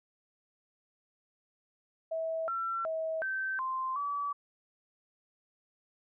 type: tone with pitch steps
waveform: sine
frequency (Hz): 649 / 1351 / 643 / 1549 / 1044 / 1147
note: E5 / E6 / E5 / G6 / C6 / D6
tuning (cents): -27 / +42 / -43 / -21 / -4 / -41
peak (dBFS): -31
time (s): 2.11-4.33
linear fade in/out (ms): 10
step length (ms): 370
effects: none

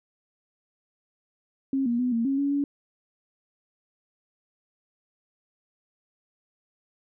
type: tone with pitch steps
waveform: sine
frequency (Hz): 270.1 / 237.1 / 249.9 / 230.5 / 272.8 / 281.5 / 283.8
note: C#4 / A#3 / B3 / A#3 / C#4 / C#4 / C#4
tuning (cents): -45 / +30 / +21 / -19 / -28 / +27 / +41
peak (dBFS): -22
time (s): 1.73-2.64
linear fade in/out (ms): 2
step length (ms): 130
effects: none

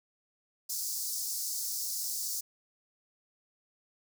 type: high-pass noise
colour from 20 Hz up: pink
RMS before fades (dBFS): -35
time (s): 0.69-2.41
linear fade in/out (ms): 10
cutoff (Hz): 4800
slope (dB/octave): 48
effects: none

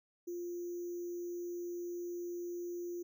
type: tone with sample-and-hold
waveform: sine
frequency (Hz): 349.2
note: F4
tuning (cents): 0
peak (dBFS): -38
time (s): 0.27-3.03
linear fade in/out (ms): 10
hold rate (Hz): 6300
effects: none

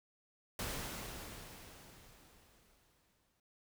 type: noise with exponential decay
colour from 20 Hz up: pink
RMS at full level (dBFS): -39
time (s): 0.59-3.4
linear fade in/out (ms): 2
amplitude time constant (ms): 610
effects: none

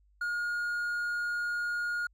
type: tone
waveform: triangle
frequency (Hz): 1430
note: F6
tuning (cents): +41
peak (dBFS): -28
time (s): 0.21-2.07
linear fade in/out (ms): 5
effects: added 50 Hz sine -62 dBFS peak until 2.13 s

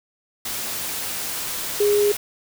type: tone in noise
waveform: sine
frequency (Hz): 412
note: G#4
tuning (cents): -14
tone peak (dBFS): -15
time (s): 1.8-2.12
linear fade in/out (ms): 5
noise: white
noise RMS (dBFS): -28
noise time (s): 0.45-2.17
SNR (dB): +10
effects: none

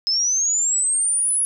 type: linear sweep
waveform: sine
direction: up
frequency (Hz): 5110 to 10480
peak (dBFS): -17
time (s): 0.07-1.45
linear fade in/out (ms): 0
effects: none

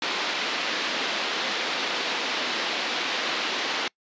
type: band-pass noise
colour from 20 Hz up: white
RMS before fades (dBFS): -28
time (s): 0.02-3.88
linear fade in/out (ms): 2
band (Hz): 230 to 4200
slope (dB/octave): 24
effects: noise-tail reverb RT60 0.1 s tail -26 dB re dry + resampled to 16000 Hz

